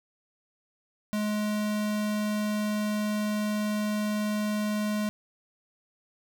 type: tone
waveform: square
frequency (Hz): 210.6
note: G#3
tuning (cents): +24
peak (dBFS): -27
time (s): 1.13-5.09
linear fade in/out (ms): 0
effects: none